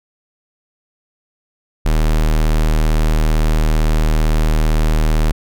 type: tone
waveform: square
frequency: 38.89 Hz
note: D#1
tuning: in tune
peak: -12 dBFS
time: 1.85-5.32 s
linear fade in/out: 10 ms
effects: none